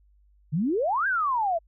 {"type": "exponential two-way sweep", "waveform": "sine", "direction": "up then down", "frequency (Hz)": [138.59, 1637, 639], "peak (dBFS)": -22, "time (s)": [0.52, 1.59], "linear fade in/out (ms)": 20, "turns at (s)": 1.07, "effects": ["added 50 Hz sine -57 dBFS peak until 1.67 s"]}